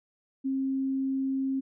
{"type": "tone", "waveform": "sine", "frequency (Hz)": 267.7, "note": "C4", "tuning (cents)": 40, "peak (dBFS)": -26, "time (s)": [0.44, 1.61], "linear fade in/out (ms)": 20, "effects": []}